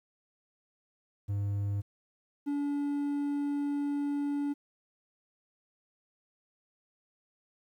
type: tone pair in turn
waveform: triangle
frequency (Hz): 101 / 286.7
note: G#2 / D4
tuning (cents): -48 / -42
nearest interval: octave + tritone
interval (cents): 1806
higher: second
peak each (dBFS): -27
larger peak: neither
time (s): 1.28-1.82 / 2.46-4.54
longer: second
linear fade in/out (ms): 20
effects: 11-bit